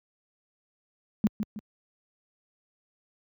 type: tone with echo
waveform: sine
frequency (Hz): 210.6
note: G#3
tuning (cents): +24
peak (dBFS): -18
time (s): 1.24-1.27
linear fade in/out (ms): 0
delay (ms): 160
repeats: 2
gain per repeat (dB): -8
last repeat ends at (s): 1.59
effects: high-pass 80 Hz 12 dB/octave